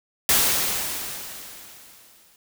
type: noise with exponential decay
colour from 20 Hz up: white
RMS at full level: -17 dBFS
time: 0.29-2.36 s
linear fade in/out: 1 ms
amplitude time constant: 450 ms
effects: none